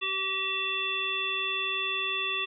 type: harmonic tone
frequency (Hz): 384.5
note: G4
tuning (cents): -33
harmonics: 1 / 3 / 5 / 7 / 9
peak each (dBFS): -40 / -36 / -40 / -30 / -33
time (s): 0.01-2.46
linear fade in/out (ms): 20
effects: none